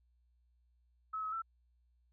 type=tone with pitch steps; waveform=sine; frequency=1291 / 1280 / 1335 Hz; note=E6 / D#6 / E6; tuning=-37 / +49 / +22 cents; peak=-36 dBFS; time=1.13-1.421 s; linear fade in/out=10 ms; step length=97 ms; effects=added 60 Hz sine -69 dBFS peak until 2.12 s